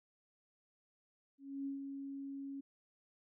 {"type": "tone with ADSR envelope", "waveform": "sine", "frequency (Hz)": 275.8, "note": "C#4", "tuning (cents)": -9, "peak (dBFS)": -37, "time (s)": [1.38, 2.61], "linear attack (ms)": 280, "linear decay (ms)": 130, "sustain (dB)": -5, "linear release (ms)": 11, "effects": []}